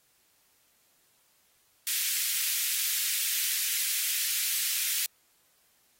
white high-pass noise, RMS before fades -29 dBFS, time 1.87-5.06 s, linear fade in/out 0 ms, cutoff 1900 Hz, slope 24 dB/octave, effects white hiss -67 dBFS RMS until 5.99 s + AAC 48 kbps

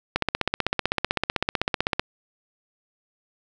click train, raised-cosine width 0.3 ms, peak -5 dBFS, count 30, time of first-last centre 0.16-1.995 s, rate 15.8 Hz, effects none

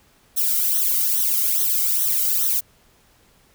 violet noise with flanger, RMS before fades -20 dBFS, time 0.36-2.61 s, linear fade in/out 20 ms, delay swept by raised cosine 0.41 to 1.19 ms, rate 2.4 Hz, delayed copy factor -1, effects pink hiss -57 dBFS RMS until 3.54 s

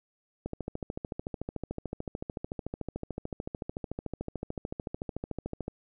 click train, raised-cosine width 2 ms, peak -21 dBFS, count 72, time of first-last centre 0.46-5.681 s, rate 13.6 Hz, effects none

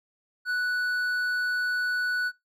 triangle tone with hard clipping, 1480 Hz, F#6, in tune, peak -26 dBFS, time 0.45-2.32 s, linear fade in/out 50 ms, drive 9 dB, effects noise-tail reverb RT60 0.2 s tail -23 dB re dry

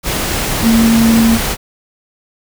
sine tone in noise, 227.6 Hz, A#3, 41 cents flat, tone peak -7 dBFS, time 0.62-1.39 s, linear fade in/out 50 ms, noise pink, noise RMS -17 dBFS, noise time 0.03-1.57 s, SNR +7 dB, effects none

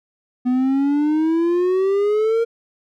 triangle exponential sweep, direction up, 246.9 to 466.2 Hz, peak -13 dBFS, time 0.45-2.45 s, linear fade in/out 20 ms, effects none

